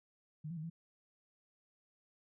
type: tone with pitch steps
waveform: sine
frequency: 153.2 / 171.6 / 155.3 / 165.9 Hz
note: D#3 / F3 / D#3 / E3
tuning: -27 / -30 / -3 / +11 cents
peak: -40 dBFS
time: 0.44-0.7 s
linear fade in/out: 10 ms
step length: 65 ms
effects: none